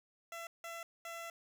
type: tone bursts at uneven times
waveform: 15% pulse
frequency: 672 Hz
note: E5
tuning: 33 cents sharp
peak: -37 dBFS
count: 3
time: 0.32-0.47 / 0.64-0.83 / 1.05-1.3 s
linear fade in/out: 2 ms
effects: none